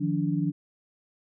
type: tone cluster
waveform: sine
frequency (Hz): 155 / 175.8 / 289.9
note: D#3 / F3 / D4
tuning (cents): -6 / +12 / -22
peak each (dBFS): -28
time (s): 0-0.52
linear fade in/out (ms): 20
effects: none